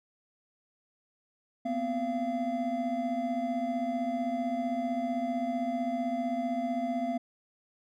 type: tone cluster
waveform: triangle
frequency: 239.1 / 254.7 / 685 Hz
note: A#3 / C4 / F5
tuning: +44 / -46 / -34 cents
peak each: -34 / -31 / -30 dBFS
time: 1.65-7.18 s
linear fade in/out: 10 ms
effects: none